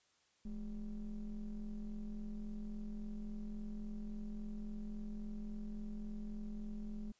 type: ring-modulated tone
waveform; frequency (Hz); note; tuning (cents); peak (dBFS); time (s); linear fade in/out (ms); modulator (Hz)
triangle; 95.2; F#2; +50; -36; 0.45-7.12; 5; 117
effects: white hiss -74 dBFS RMS until 7.19 s + resampled to 16000 Hz